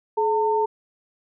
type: tone pair together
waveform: sine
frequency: 427.1 / 905 Hz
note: G#4 / A5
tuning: +48 / +48 cents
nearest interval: octave + minor second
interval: 1300 cents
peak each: -21 dBFS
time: 0.17-0.66 s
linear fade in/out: 10 ms
effects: none